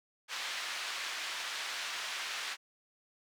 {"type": "band-pass noise", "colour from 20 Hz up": "pink", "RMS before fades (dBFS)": -39, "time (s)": [0.28, 2.57], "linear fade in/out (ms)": 50, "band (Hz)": [1500, 4900], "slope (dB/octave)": 12, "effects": []}